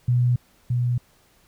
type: tone pair in turn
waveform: sine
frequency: 122.9 / 122.31 Hz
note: B2 / B2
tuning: -8 / -16 cents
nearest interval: unison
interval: 8 cents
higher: first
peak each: -16 / -19 dBFS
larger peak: first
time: 0.08-0.36 / 0.7-0.98 s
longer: neither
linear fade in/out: 5 ms
effects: pink hiss -59 dBFS RMS until 1.47 s